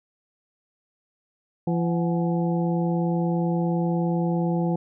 harmonic tone with a mistuned harmonic, 170.2 Hz, F3, 44 cents flat, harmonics 1 / 2 / 3 / 4 / 5, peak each -22 / -28 / -32 / -34 / -36 dBFS, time 1.67-4.76 s, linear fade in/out 5 ms, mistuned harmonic 4, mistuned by +130 cents, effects none

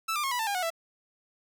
sawtooth tone with pitch steps, 1318.5 / 1195.2 / 1083.4 / 982.1 / 890.2 / 807 / 731.5 / 663.1 Hz, E6 / D6 / C#6 / B5 / A5 / G#5 / F#5 / E5, 0 / +30 / -40 / -10 / +20 / -50 / -20 / +10 cents, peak -24 dBFS, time 0.08-0.704 s, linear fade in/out 10 ms, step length 78 ms, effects none

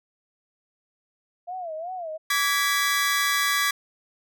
sine tone with vibrato, 683 Hz, F5, 39 cents flat, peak -30 dBFS, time 1.47-2.18 s, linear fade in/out 20 ms, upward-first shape sine, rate 2.7 Hz, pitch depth 160 cents each way
sawtooth chord, G# diminished, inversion second, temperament equal with one note detuned, 1154.5 / 1661.2 / 1975.5 Hz, D6 / G#6 / B6, -30 / 0 / 0 cents, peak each -22 dBFS, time 2.3-3.71 s, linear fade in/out 5 ms
effects none

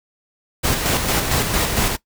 pink noise with tremolo, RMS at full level -18 dBFS, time 0.63-1.97 s, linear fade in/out 20 ms, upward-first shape square, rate 4.4 Hz, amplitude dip 40%, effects noise-tail reverb RT60 0.1 s tail -19 dB re dry

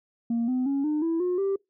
sine tone with pitch steps, 233.1 / 254.2 / 277.2 / 302.3 / 329.7 / 359.5 / 392 Hz, A#3 / C4 / C#4 / D#4 / E4 / F#4 / G4, 0 / -50 / 0 / -50 / 0 / -50 / 0 cents, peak -21 dBFS, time 0.3-1.56 s, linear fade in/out 5 ms, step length 180 ms, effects noise-tail reverb RT60 0.2 s tail -26 dB re dry + tanh soft clip ceiling -21 dBFS

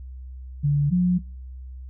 sine tone pair in turn, 144.4 / 179.43 Hz, D3 / F3, -29 / +47 cents, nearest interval major third, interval 376 cents, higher second, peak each -17 / -16 dBFS, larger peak second, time 0.63-0.91 / 0.91-1.19 s, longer neither, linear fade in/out 20 ms, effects noise-tail reverb RT60 0.4 s tail -23 dB re dry + added 64 Hz sine -35 dBFS peak until 1.89 s

